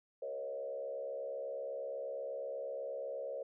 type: tone with frequency modulation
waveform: sine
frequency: 546 Hz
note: C#5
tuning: 26 cents flat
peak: -38 dBFS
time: 0.22-3.43 s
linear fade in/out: 5 ms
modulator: 68.2 Hz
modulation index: 1.1
effects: none